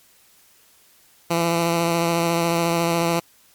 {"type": "tone with vibrato", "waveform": "10% pulse", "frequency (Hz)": 168.7, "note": "E3", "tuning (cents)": 40, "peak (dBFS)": -10, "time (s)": [1.3, 3.2], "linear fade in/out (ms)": 10, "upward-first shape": "sine", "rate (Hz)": 14, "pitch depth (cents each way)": 18, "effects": ["white hiss -55 dBFS RMS until 3.54 s", "MP3 96 kbps"]}